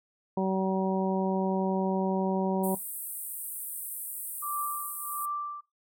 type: harmonic tone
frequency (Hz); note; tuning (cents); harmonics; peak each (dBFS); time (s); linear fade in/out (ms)
190.1; F#3; +47; 1 / 2 / 3 / 4 / 5; -28 / -31 / -34 / -36 / -34; 0.37-2.75; 5
type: band-pass noise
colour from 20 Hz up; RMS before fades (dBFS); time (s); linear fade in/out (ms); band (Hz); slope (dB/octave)
white; -38; 2.63-5.26; 10; 8300 to 16000; 96
type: tone with tremolo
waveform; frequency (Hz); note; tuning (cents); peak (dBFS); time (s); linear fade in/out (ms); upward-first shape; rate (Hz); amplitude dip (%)
sine; 1174.7; D6; 0; -29; 4.42-5.61; 10; triangle; 1.4; 90
effects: noise-tail reverb RT60 0.2 s tail -20 dB re dry